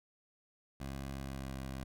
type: tone with pitch glide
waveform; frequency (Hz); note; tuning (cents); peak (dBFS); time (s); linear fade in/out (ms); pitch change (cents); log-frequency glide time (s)
15% pulse; 67.9 to 66.27; C#2 to C2; -35 to +23; -34; 0.8-1.84; 5; -42; 1.15-1.57
effects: none